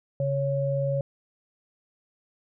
sine tone pair together, 138.59 / 554.4 Hz, C#3 / C#5, 0 / 0 cents, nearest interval 2 octaves, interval 2400 cents, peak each -26 dBFS, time 0.2-1.01 s, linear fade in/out 2 ms, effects none

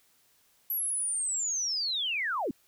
sine linear sweep, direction down, 11840 to 200.2 Hz, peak -28 dBFS, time 0.7-2.51 s, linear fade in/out 2 ms, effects white hiss -66 dBFS RMS until 2.67 s

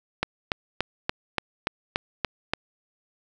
click train, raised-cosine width 0.3 ms, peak -7 dBFS, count 9, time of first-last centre 0.23-2.535 s, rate 3.47 Hz, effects none

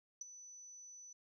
sine tone with ADSR envelope, 5980 Hz, F#8, 17 cents sharp, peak -38 dBFS, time 0.21-1.13 s, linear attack 5 ms, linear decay 14 ms, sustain -14 dB, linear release 5 ms, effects tanh soft clip ceiling -36 dBFS

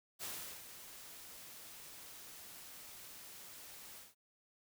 white noise with ADSR envelope, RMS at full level -43 dBFS, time 0.19-4.15 s, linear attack 39 ms, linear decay 380 ms, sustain -10 dB, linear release 170 ms, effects none

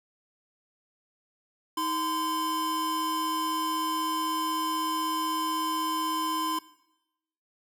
square tone pair together, 317.3 / 1028 Hz, D#4 / C6, +34 / -31 cents, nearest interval octave + minor sixth, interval 2035 cents, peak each -34 / -29 dBFS, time 1.77-6.59 s, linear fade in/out 5 ms, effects noise-tail reverb RT60 0.9 s tail -18 dB re dry

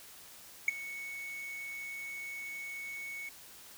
triangle tone with ADSR envelope, 2217 Hz, C#7, in tune, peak -19 dBFS, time 0.68-3.29 s, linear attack 3 ms, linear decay 15 ms, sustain -19 dB, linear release 4 ms, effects white hiss -53 dBFS RMS until 3.77 s

